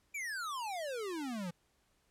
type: exponential sweep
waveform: square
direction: down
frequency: 2404 to 166.3 Hz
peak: -38 dBFS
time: 0.14-1.51 s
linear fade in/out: 10 ms
effects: pink hiss -74 dBFS RMS until 2.1 s + low-pass 12000 Hz 12 dB/octave